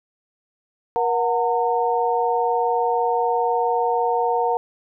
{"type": "tone cluster", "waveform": "sine", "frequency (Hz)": [476, 732, 913], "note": ["A#4", "F#5", "A#5"], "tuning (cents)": [36, -19, -36], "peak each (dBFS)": -22, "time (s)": [0.96, 4.57], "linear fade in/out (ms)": 0, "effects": []}